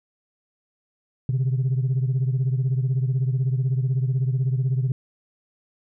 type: beating tone pair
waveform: sine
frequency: 127.4 / 143.4 Hz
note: C3 / D3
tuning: -46 / -41 cents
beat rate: 16 Hz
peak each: -19 / -24 dBFS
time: 1.29-4.92 s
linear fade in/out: 2 ms
effects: tanh soft clip ceiling -16 dBFS

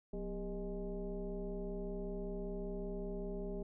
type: tone with frequency modulation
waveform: sine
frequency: 184.4 Hz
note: F#3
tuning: 6 cents flat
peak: -38 dBFS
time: 0.13-3.63 s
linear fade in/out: 5 ms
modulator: 217 Hz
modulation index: 1.6
effects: none

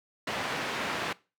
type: band-pass noise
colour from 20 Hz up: white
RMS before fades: -33 dBFS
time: 0.27-1.13 s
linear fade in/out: 5 ms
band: 130 to 2200 Hz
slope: 12 dB/octave
effects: noise-tail reverb RT60 0.3 s tail -21 dB re dry

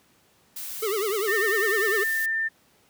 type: noise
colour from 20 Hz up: blue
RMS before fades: -35 dBFS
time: 0.56-2.26 s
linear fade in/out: 5 ms
type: tone with vibrato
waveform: square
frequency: 415.1 Hz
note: G#4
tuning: 1 cent flat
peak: -25 dBFS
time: 0.82-2.04 s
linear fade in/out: 10 ms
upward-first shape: triangle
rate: 10 Hz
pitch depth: 180 cents each way
type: tone with pitch glide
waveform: sine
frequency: 1815 to 1793.1 Hz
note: A#6 to A6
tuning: -47 to +32 cents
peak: -23 dBFS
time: 1.27-2.49 s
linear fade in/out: 20 ms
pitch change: -21 cents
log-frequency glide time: 1.57-2.03 s
effects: pink hiss -61 dBFS RMS until 2.89 s + high-pass 100 Hz 12 dB/octave

